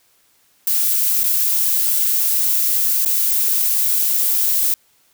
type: noise with dropouts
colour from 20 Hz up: violet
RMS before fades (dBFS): -17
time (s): 0.67-4.74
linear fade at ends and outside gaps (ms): 2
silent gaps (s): 1.234-1.239 / 3.05-3.058
effects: white hiss -58 dBFS RMS until 5.13 s